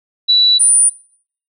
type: tone pair in turn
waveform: sine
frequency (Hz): 3944 / 9386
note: B7 / D9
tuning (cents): -3 / -2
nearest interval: octave + minor third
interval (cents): 1501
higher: second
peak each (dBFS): -7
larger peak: neither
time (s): 0.28-0.59 / 0.59-0.9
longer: neither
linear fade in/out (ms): 20
effects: noise-tail reverb RT60 0.6 s tail -23 dB re dry